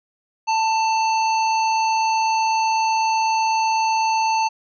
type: harmonic tone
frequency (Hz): 888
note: A5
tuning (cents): +16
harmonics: 1 / 3 / 5 / 7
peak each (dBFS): -17 / -27 / -31 / -34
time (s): 0.47-4.49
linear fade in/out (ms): 20
effects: none